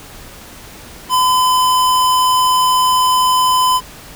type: tone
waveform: square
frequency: 1014 Hz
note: B5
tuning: 45 cents sharp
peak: -11 dBFS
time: 1.09-3.81 s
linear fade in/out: 50 ms
effects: pink hiss -36 dBFS RMS until 4.15 s